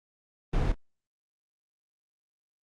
brown noise with echo, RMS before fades -25 dBFS, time 0.53-0.72 s, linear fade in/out 5 ms, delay 26 ms, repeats 1, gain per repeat -14 dB, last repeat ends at 0.746 s, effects low-pass 5000 Hz 12 dB/octave + Opus 32 kbps

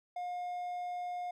triangle tone, 714 Hz, F5, 38 cents sharp, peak -34 dBFS, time 0.16-1.31 s, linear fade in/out 5 ms, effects none

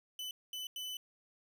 40% pulse tone bursts at uneven times, 3004 Hz, F#7, 26 cents sharp, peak -39 dBFS, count 3, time 0.19-0.31 / 0.53-0.67 / 0.76-0.97 s, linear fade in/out 2 ms, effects none

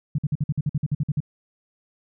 sine tone bursts, 146.83 Hz, D3, in tune, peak -19 dBFS, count 13, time 0.15-1.204 s, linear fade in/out 5 ms, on 34 ms, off 51 ms, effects none

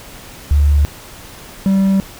sine / triangle tone pair in turn, 72.6 / 193.82 Hz, D2 / G3, -19 / -19 cents, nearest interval octave + perfect fourth, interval 1700 cents, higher second, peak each -8 dBFS, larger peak neither, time 0.51-0.85 / 1.66-2 s, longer neither, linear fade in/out 0 ms, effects pink hiss -36 dBFS RMS until 2.19 s

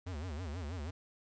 square tone with vibrato, 81.7 Hz, E2, 15 cents flat, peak -39 dBFS, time 0.06-0.91 s, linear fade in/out 10 ms, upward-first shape sine, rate 6.2 Hz, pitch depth 240 cents each way, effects resampled to 16000 Hz + 12-bit

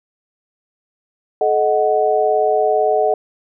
sine chord, D# diminished, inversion second, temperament equal with one note detuned, 430.7 / 622.3 / 740 Hz, A4 / D#5 / F#5, -37 / 0 / 0 cents, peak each -17 dBFS, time 1.41-3.14 s, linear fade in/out 2 ms, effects none

